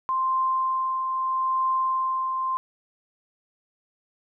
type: tone with tremolo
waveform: sine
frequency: 1046.5 Hz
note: C6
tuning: in tune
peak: -20 dBFS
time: 0.09-2.57 s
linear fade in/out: 0 ms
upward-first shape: triangle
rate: 0.78 Hz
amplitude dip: 40%
effects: none